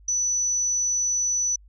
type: tone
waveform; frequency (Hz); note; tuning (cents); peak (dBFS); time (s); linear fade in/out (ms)
sine; 5960; F#8; +12; -21; 0.08-1.56; 5
effects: added 50 Hz sine -48 dBFS peak until 1.68 s